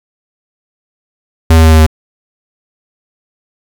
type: tone with pitch steps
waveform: square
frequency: 81.3 / 80.6 / 79.9 / 79.21 / 78.53 Hz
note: E2 / E2 / D#2 / D#2 / D#2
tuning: -23 / -38 / +47 / +32 / +17 cents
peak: -3 dBFS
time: 1.5-1.865 s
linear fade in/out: 5 ms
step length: 73 ms
effects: 7-bit